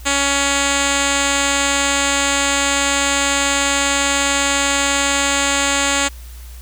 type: tone with low-pass filter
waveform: 5% pulse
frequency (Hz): 279.7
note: C#4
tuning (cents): +16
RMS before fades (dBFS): -17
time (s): 0.05-6.09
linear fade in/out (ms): 20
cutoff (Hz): 6900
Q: 4.3
effects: added 60 Hz sine -32 dBFS peak until 6.61 s + white hiss -44 dBFS RMS until 6.61 s